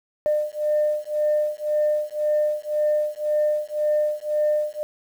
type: beating tone pair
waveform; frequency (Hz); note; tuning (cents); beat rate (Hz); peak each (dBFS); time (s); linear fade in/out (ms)
sine; 601 / 602.9; D5 / D5; +40 / +45; 1.9; -22; 0.26-4.83; 0
effects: tanh soft clip ceiling -13 dBFS + 8-bit